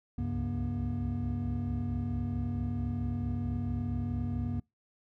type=tone cluster; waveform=triangle; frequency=64.8 / 69.3 / 96.8 / 136.7 / 240 Hz; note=C2 / C#2 / G2 / C#3 / B3; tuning=-16 / 0 / -21 / -24 / -49 cents; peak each=-40 / -38 / -32 / -36 / -33 dBFS; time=0.18-4.6 s; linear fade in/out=5 ms; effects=noise-tail reverb RT60 0.2 s tail -26 dB re dry + tanh soft clip ceiling -19 dBFS